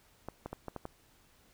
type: clicks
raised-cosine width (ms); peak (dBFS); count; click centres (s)
1; -25; 6; 0.286 / 0.46 / 0.53 / 0.683 / 0.763 / 0.854
effects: pink hiss -65 dBFS RMS until 1.53 s